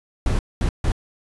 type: noise bursts at uneven times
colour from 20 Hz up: brown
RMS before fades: -19 dBFS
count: 3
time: 0.26-0.39 / 0.61-0.69 / 0.84-0.92 s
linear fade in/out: 2 ms
effects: resampled to 24000 Hz